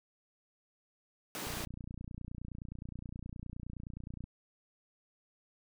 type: high-pass noise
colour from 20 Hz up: pink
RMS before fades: -41 dBFS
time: 1.35-1.65 s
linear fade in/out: 0 ms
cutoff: 180 Hz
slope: 24 dB/octave
type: click train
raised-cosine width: 5 ms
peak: -31 dBFS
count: 83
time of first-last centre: 1.47-4.24 s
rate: 29.6 Hz
effects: none